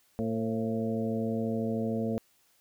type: harmonic tone with a mistuned harmonic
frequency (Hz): 112.6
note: A2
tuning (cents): +40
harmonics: 1 / 2 / 3 / 4 / 5 / 6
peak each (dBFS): -37 / -30 / -41 / -35 / -38 / -41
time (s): 0.19-2.18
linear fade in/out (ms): 0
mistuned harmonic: 5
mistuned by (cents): -59
effects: white hiss -67 dBFS RMS until 2.6 s